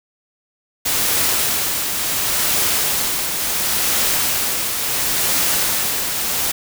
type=noise with tremolo; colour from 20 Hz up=white; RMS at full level=-17 dBFS; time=0.85-6.52 s; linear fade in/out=10 ms; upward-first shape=triangle; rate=0.71 Hz; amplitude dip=45%; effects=none